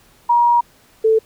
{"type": "tone pair in turn", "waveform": "sine", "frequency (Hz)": [952, 442.1], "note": ["A#5", "A4"], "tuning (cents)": [36, 8], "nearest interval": "octave + minor second", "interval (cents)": 1328, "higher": "first", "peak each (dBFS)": -10, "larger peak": "neither", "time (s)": [[0.29, 0.61], [1.04, 1.19]], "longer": "first", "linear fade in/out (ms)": 10, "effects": ["pink hiss -52 dBFS RMS until 1.25 s"]}